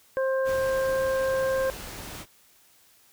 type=harmonic tone; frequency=529 Hz; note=C5; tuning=19 cents sharp; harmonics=1 / 2 / 3; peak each=-23 / -35 / -34 dBFS; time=0.17-1.7 s; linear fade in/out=0 ms
type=noise; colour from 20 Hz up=pink; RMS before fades=-39 dBFS; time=0.44-2.26 s; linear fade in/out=50 ms
effects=white hiss -59 dBFS RMS until 3.12 s